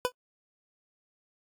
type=tone with exponential decay; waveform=25% pulse; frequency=498 Hz; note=B4; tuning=14 cents sharp; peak=-17 dBFS; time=0.05-0.12 s; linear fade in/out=0 ms; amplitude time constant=15 ms; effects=AAC 64 kbps